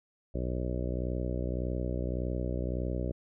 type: harmonic tone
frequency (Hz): 61.74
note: B1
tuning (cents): 0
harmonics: 1 / 2 / 3 / 4 / 5 / 6 / 7 / 8 / 9 / 10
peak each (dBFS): -33 / -37 / -40 / -42 / -41 / -42 / -45 / -45 / -42 / -47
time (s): 0.34-3.12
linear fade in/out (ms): 10
effects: none